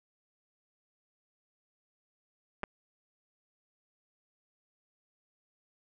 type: clicks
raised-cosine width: 0.5 ms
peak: -21 / -19 dBFS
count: 2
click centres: 2.633 / 2.638 s
effects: none